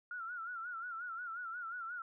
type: tone with vibrato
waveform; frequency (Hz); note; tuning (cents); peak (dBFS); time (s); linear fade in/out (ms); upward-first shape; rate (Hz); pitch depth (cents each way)
sine; 1396.9; F6; 0; -40; 0.11-2.02; 2; sine; 5.6; 100
effects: none